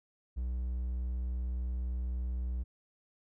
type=tone; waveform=triangle; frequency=61.74 Hz; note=B1; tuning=in tune; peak=-30 dBFS; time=0.36-2.64 s; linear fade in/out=20 ms; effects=none